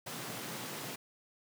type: high-pass noise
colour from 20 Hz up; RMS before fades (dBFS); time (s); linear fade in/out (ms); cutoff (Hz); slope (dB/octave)
pink; -42; 0.06-0.96; 10; 110; 96
effects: none

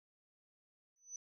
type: tone with exponential growth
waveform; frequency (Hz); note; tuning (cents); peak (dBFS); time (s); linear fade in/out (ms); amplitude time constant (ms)
sine; 6000; F#8; +23; -40; 0.96-1.16; 2; 42
effects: none

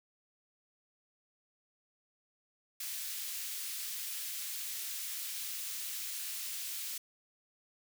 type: high-pass noise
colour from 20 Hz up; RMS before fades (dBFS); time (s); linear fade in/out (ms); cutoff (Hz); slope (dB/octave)
white; -40; 2.8-6.98; 5; 2300; 12
effects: none

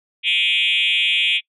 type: tone with frequency modulation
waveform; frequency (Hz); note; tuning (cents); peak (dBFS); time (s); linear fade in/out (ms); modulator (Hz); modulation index
sine; 2865; F7; +44; -14; 0.23-1.41; 50; 181; 3.3
effects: noise-tail reverb RT60 0.1 s tail -25 dB re dry + tanh soft clip ceiling -10 dBFS

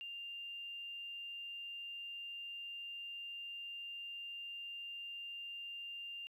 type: tone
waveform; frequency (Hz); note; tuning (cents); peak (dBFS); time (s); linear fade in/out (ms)
triangle; 2794; F7; 0; -40; 0.01-6.27; 0
effects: tanh soft clip ceiling -42 dBFS + 13-bit

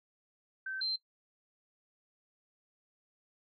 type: tone pair in turn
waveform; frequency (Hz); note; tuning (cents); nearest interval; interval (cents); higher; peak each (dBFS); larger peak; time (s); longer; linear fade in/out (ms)
sine; 1546 / 4127; G6 / C8; -24 / -25; octave + perfect fourth; 1699; second; -36 / -31; second; 0.66-0.81 / 0.81-0.96; neither; 5
effects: noise-tail reverb RT60 0.1 s tail -18 dB re dry

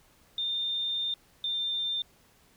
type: tone pair in turn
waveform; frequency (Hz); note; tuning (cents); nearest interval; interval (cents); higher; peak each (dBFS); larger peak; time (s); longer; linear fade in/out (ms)
sine; 3615 / 3596; A7 / A7; +46 / +37; unison; 9; first; -28; neither; 0.38-1.14 / 1.44-2.02; first; 2
effects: pink hiss -62 dBFS RMS until 2.56 s

